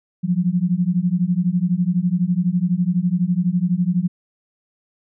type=beating tone pair; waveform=sine; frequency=172.2 / 184.2 Hz; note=F3 / F#3; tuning=-24 / -7 cents; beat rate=12 Hz; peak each=-19 dBFS; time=0.23-4.08 s; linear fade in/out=20 ms; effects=none